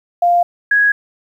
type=tone pair in turn; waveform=sine; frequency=698.5 / 1661.3 Hz; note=F5 / G#6; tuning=0 / 0 cents; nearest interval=octave + minor third; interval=1500 cents; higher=second; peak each=-9 dBFS; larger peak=neither; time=0.22-0.43 / 0.71-0.92 s; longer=neither; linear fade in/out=5 ms; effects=8-bit